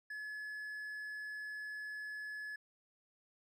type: tone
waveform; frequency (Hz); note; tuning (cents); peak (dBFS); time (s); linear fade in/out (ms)
triangle; 1707; G#6; +47; -40; 0.1-2.56; 5
effects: none